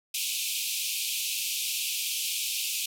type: band-pass noise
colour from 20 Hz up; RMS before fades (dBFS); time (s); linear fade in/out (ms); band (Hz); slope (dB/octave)
pink; -31; 0.14-2.86; 5; 2400 to 16000; 96
effects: none